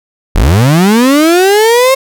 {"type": "linear sweep", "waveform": "35% pulse", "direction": "up", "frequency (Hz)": [34.65, 540], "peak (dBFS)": -3, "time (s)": [0.35, 1.95], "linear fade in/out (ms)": 10, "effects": []}